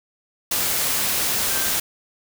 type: tone in noise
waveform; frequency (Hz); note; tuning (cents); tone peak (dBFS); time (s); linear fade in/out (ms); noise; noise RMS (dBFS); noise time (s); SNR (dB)
sine; 1568; G6; 0; -33; 1.49-1.7; 5; white; -22; 0.51-1.8; -14
effects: none